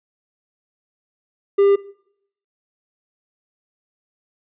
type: tone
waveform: triangle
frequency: 399.1 Hz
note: G4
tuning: 31 cents sharp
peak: -9 dBFS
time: 1.58-1.76 s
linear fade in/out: 10 ms
effects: noise-tail reverb RT60 0.7 s tail -20 dB re dry + resampled to 8000 Hz